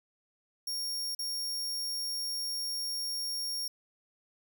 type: tone with dropouts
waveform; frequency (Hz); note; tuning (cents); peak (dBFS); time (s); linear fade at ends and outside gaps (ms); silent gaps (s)
sawtooth; 5550; F8; -12; -30; 0.67-3.68; 5; 1.15-1.19
effects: none